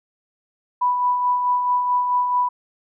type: tone with tremolo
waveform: sine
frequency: 987.8 Hz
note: B5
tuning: in tune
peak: -15 dBFS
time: 0.81-2.49 s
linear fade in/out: 10 ms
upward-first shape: sine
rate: 4.6 Hz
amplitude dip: 40%
effects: none